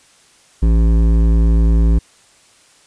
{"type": "tone with hard clipping", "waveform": "sine", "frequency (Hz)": 55.7, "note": "A1", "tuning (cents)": 22, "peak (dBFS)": -11, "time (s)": [0.62, 1.99], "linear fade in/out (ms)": 10, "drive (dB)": 12, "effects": ["white hiss -50 dBFS RMS until 2.86 s", "resampled to 22050 Hz"]}